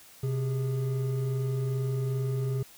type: tone pair together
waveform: triangle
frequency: 128.8 / 408.9 Hz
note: C3 / G#4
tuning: -27 / -27 cents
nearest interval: octave + minor sixth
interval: 2000 cents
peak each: -25 / -34 dBFS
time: 0.23-2.63 s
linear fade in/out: 5 ms
effects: white hiss -53 dBFS RMS until 2.77 s